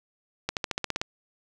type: accelerating click train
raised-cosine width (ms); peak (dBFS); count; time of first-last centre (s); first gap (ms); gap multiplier
0.2; -10; 9; 0.49-1.015; 78; 0.95
effects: none